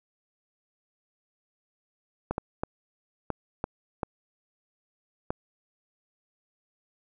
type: clicks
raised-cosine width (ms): 1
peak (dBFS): -14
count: 7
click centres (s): 2.31 / 2.381 / 2.635 / 3.303 / 3.641 / 4.032 / 5.305
effects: none